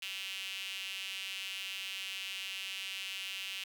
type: tone with high-pass filter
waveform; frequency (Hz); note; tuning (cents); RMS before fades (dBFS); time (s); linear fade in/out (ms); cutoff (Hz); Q
sawtooth; 192.9; G3; -28; -41; 0.02-3.64; 5; 2800; 4.9
effects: none